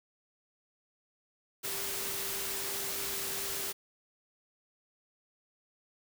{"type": "tone in noise", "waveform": "sine", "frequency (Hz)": 394.1, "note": "G4", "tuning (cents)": 9, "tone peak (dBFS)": -46, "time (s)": [1.63, 3.73], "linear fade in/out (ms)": 20, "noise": "white", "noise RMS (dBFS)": -36, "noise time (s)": [1.63, 3.73], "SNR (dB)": -13, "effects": []}